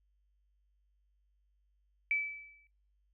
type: tone with exponential decay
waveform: sine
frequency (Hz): 2307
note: D7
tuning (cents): -31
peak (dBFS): -26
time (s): 2.11-2.67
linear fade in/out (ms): 1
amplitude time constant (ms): 120
effects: noise-tail reverb RT60 0.5 s tail -22 dB re dry + added 50 Hz sine -70 dBFS peak until 3.13 s